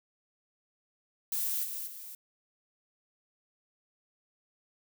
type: noise with level steps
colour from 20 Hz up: violet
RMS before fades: -32 / -38 / -45 dBFS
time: 1.32-2.15 s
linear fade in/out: 2 ms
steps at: 1.63 / 1.86 s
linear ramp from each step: 20 ms
effects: none